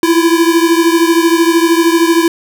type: beating tone pair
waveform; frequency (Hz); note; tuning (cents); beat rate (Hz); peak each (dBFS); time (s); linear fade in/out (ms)
square; 330.4 / 343.4; E4 / F4; +4 / -29; 13; -10 / -13; 0.03-2.28; 2
effects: none